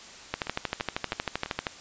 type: two click trains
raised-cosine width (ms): 0.3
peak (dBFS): -11 / -19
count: 18 / 4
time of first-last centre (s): 0.34-1.668 / 0.47-1.46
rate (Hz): 12.8 / 3.03
effects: white hiss -46 dBFS RMS until 1.8 s + resampled to 16000 Hz